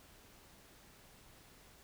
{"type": "silence", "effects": ["pink hiss -61 dBFS RMS until 1.83 s"]}